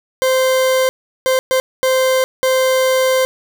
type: tone bursts at uneven times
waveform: 40% pulse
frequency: 520 Hz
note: C5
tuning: 11 cents flat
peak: -11 dBFS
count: 5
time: 0.22-0.89 / 1.26-1.39 / 1.51-1.6 / 1.83-2.24 / 2.43-3.25 s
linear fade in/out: 0 ms
effects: none